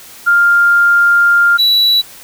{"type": "tone pair in turn", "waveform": ["sine", "triangle"], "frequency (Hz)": [1400, 3932], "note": ["F6", "B7"], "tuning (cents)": [4, -8], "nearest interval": "octave + tritone", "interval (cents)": 1788, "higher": "second", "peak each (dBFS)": -6, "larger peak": "neither", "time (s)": [[0.26, 1.58], [1.58, 2.02]], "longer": "first", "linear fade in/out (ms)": 20, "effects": ["white hiss -36 dBFS RMS until 2.23 s"]}